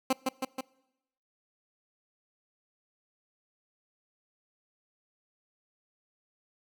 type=tone with echo; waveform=15% pulse; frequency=262.3 Hz; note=C4; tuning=4 cents sharp; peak=-17 dBFS; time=0.1-0.13 s; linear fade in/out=5 ms; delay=160 ms; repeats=3; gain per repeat=-3 dB; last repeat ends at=0.61 s; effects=noise-tail reverb RT60 0.9 s tail -23 dB re dry